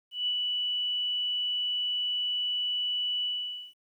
sine tone with ADSR envelope, 2960 Hz, F#7, in tune, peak -25 dBFS, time 0.11-3.74 s, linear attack 160 ms, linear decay 66 ms, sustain -2 dB, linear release 500 ms, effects 11-bit

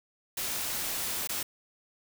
white noise with dropouts, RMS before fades -33 dBFS, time 0.37-1.43 s, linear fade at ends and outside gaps 5 ms, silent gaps 1.274-1.291 s, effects none

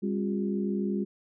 harmonic tone with a mistuned harmonic, 67 Hz, C2, 42 cents sharp, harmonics 3 / 4 / 5 / 6, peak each -28 / -37 / -33 / -38 dBFS, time 0.02-1.05 s, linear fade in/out 20 ms, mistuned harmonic 5, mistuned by +97 cents, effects none

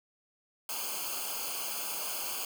white noise with comb filter, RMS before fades -36 dBFS, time 0.69-2.45 s, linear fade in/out 2 ms, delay 0.53 ms, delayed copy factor -0.95, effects none

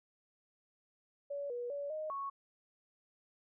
sine tone with pitch steps, 568 / 483.8 / 570 / 620 / 1106 Hz, C#5 / B4 / C#5 / D#5 / C#6, +42 / -36 / +48 / -6 / -4 cents, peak -37 dBFS, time 1.3-2.3 s, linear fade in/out 10 ms, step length 200 ms, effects none

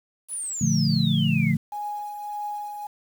sine exponential sweep, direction down, 10548 to 1975.5 Hz, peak -28 dBFS, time 0.28-1.55 s, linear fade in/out 50 ms
sine chord, Bb major seventh, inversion none, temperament equal, 116.54 / 146.83 / 174.61 / 220 Hz, Bb2 / D3 / F3 / A3, 0 / 0 / 0 / 0 cents, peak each -28 / -23 / -24 / -24 dBFS, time 0.61-1.57 s, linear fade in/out 5 ms
sine tone with tremolo, 830.6 Hz, G#5, in tune, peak -27 dBFS, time 1.72-2.87 s, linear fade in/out 5 ms, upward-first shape triangle, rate 1.7 Hz, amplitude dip 50%
effects 8-bit

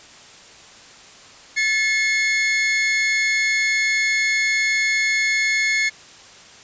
40% pulse tone pair together, 1738.8 / 2167 Hz, A6 / C#7, -21 / -40 cents, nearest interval major third, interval 381 cents, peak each -23 / -17 dBFS, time 1.56-5.9 s, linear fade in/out 20 ms, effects white hiss -44 dBFS RMS until 6.63 s + resampled to 16000 Hz

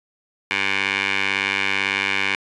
15% pulse tone with band-pass filter, 98 Hz, G2, in tune, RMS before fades -22 dBFS, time 0.51-2.35 s, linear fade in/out 0 ms, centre 2300 Hz, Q 3.3, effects resampled to 22050 Hz

